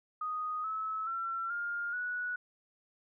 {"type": "tone with pitch steps", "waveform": "sine", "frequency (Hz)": [1244.5, 1297.3, 1352.4, 1409.9, 1469.7], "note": ["D#6", "E6", "E6", "F6", "F#6"], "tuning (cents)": [0, -28, 44, 16, -12], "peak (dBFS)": -33, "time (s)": [0.21, 2.36], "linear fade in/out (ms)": 5, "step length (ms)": 430, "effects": []}